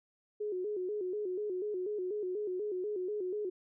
sine tone with vibrato, 392 Hz, G4, in tune, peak -33 dBFS, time 0.4-3.5 s, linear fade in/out 10 ms, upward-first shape square, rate 4.1 Hz, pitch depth 120 cents each way, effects none

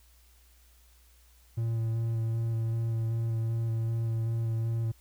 triangle tone with vibrato, 113.9 Hz, A#2, 40 cents flat, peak -25 dBFS, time 1.57-4.92 s, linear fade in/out 10 ms, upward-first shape square, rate 2.6 Hz, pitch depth 12 cents each way, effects added 60 Hz sine -58 dBFS peak until 5 s + white hiss -64 dBFS RMS until 5 s

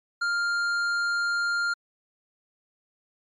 triangle tone with hard clipping, 1400 Hz, F6, 4 cents sharp, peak -25 dBFS, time 0.21-1.74 s, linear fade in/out 10 ms, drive 14 dB, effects low-pass 7000 Hz 12 dB/octave + MP3 48 kbps

